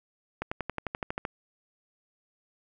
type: accelerating click train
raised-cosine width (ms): 0.5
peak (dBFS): -16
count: 11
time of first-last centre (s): 0.42-1.251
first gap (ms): 95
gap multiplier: 0.97
effects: none